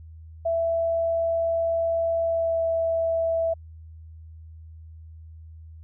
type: tone with pitch glide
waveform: sine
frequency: 664 to 659 Hz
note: E5 to E5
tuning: +12 to -1 cents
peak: -21 dBFS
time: 0.45-3.54 s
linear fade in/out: 10 ms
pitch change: -13 cents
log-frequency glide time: 2.23-2.64 s
effects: added 80 Hz sine -41 dBFS peak until 5.83 s